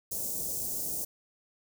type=band-stop noise; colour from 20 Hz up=white; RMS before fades=-34 dBFS; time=0.11-1.05 s; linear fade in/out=10 ms; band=600 to 6300 Hz; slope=24 dB/octave; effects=none